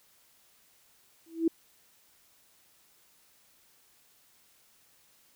sine tone with exponential growth, 328.8 Hz, E4, 4 cents flat, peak -19 dBFS, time 1.26-1.48 s, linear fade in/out 5 ms, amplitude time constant 47 ms, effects white hiss -64 dBFS RMS until 5.35 s

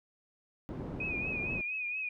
white low-pass noise, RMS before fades -40 dBFS, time 0.69-1.61 s, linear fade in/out 0 ms, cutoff 330 Hz, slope 12 dB/octave
sine tone with vibrato, 2489 Hz, D#7, in tune, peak -33 dBFS, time 1-2.09 s, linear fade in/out 5 ms, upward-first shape triangle, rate 4.3 Hz, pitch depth 74 cents each way
effects none

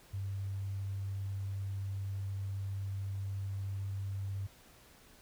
sine tone, 98 Hz, G2, in tune, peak -35 dBFS, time 0.13-4.47 s, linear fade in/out 10 ms, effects pink hiss -60 dBFS RMS until 5.21 s

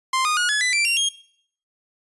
sawtooth tone with pitch steps, 1046.5 / 1230.2 / 1446.2 / 1700 / 1998.5 / 2349 / 2762 / 3247 Hz, C6 / D#6 / F#6 / G#6 / B6 / D7 / F7 / G#7, 0 / -20 / -40 / +40 / +20 / 0 / -20 / -40 cents, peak -15 dBFS, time 0.13-1.09 s, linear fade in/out 5 ms, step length 120 ms, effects noise-tail reverb RT60 0.6 s tail -20 dB re dry + resampled to 24000 Hz

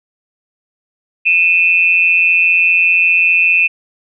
sine tone pair together, 2473 / 2648 Hz, D#7 / E7, -11 / +7 cents, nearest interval minor second, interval 118 cents, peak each -11 dBFS, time 1.25-3.68 s, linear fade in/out 20 ms, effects none

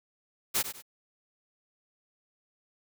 white noise with echo, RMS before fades -27 dBFS, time 0.54-0.63 s, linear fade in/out 20 ms, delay 97 ms, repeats 2, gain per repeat -10 dB, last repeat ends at 0.824 s, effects none

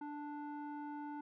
square tone with low-pass filter, 293.7 Hz, D4, in tune, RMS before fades -45 dBFS, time 0.01-1.21 s, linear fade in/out 5 ms, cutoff 1100 Hz, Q 4, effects none

